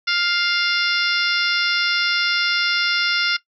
harmonic tone with a mistuned harmonic, 700 Hz, F5, 4 cents sharp, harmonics 2 / 3 / 4 / 5 / 6 / 7 / 8, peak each -22 / -24 / -25 / -26 / -27 / -27 / -28 dBFS, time 0.07-3.37 s, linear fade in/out 10 ms, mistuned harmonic 8, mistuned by -54 cents, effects noise-tail reverb RT60 0.1 s tail -17 dB re dry

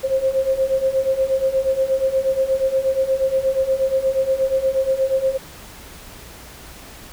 sine beating tone pair, 526 / 534.4 Hz, C5 / C5, +9 / +36 cents, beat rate 8.4 Hz, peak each -21 / -18 dBFS, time 0.03-5.38 s, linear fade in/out 20 ms, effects added 60 Hz sine -47 dBFS peak until 7.12 s + pink hiss -40 dBFS RMS until 7.12 s

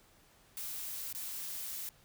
blue noise with dropouts, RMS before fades -41 dBFS, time 0.57-1.89 s, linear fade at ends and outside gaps 0 ms, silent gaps 1.127-1.149 s, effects pink hiss -64 dBFS RMS until 2.04 s

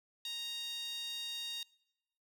sawtooth tone with high-pass filter, 932.3 Hz, A#5, in tune, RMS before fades -41 dBFS, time 0.25-1.63 s, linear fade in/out 2 ms, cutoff 3500 Hz, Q 7.4, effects noise-tail reverb RT60 0.9 s tail -24 dB re dry

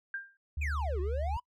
sine tone with exponential decay, 1593 Hz, G6, 27 cents sharp, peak -31 dBFS, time 0.14-0.37 s, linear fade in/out 2 ms, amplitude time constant 50 ms
sine tone with pitch glide, 73.5 to 72.28 Hz, D2 to D2, +2 to -27 cents, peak -31 dBFS, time 0.57-1.37 s, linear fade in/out 5 ms, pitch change -29 cents, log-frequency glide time 0.68-0.93 s
triangle exponential two-way sweep, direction down then up, 2600 to 349.2 to 1014 Hz, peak -33 dBFS, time 0.61-1.4 s, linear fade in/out 10 ms, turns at 1 s
effects noise-tail reverb RT60 0.1 s tail -25 dB re dry

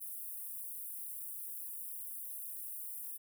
white high-pass noise, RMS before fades -44 dBFS, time 0-3.18 s, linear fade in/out 20 ms, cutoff 9500 Hz, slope 48 dB/octave, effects none

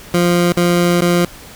20% pulse tone with dropouts, 174.61 Hz, F3, in tune, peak -6 dBFS, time 0.14-1.25 s, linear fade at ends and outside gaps 2 ms, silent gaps 0.524-0.57 / 1.007-1.019 s, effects pink hiss -37 dBFS RMS until 1.55 s

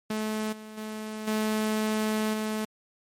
sawtooth tone with level steps, 216.1 Hz, A3, 31 cents flat, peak -24 / -37 / -30 / -21 / -24 dBFS, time 0.1-2.65 s, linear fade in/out 5 ms, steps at 0.52 / 0.77 / 1.27 / 2.33 s, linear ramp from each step 10 ms, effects MP3 64 kbps

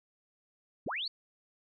sine linear sweep, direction up, 74.8 to 4591 Hz, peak -33 dBFS, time 0.86-1.08 s, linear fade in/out 5 ms, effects none

